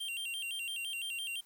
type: tone with vibrato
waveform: square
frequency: 2957 Hz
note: F#7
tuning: 2 cents flat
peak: -37 dBFS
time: 0-1.41 s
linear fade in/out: 10 ms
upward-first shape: square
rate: 5.9 Hz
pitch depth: 120 cents each way
effects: white hiss -65 dBFS RMS until 1.45 s